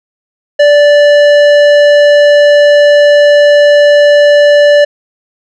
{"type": "tone with tanh clipping", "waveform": "sine", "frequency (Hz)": 584, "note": "D5", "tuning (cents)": -10, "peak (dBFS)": -4, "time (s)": [0.59, 4.85], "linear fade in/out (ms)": 10, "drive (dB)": 14, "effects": []}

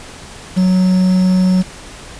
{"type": "tone with quantisation", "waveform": "triangle", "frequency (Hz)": 185, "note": "F#3", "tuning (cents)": 0, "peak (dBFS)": -7, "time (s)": [0.56, 1.63], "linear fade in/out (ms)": 20, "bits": 5, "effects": ["pink hiss -34 dBFS RMS until 2.19 s", "resampled to 22050 Hz"]}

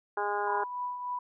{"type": "harmonic tone", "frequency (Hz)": 205.2, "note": "G#3", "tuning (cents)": -21, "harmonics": [2, 3, 4, 5, 6, 7, 8], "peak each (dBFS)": [-34, -42, -32, -35, -42, -37, -43], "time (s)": [0.17, 0.64], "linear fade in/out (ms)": 5}
{"type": "tone with tremolo", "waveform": "sine", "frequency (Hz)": 987, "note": "B5", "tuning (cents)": -1, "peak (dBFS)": -30, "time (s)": [0.47, 1.19], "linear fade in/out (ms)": 5, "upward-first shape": "triangle", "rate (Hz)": 3.4, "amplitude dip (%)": 55}
{"effects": []}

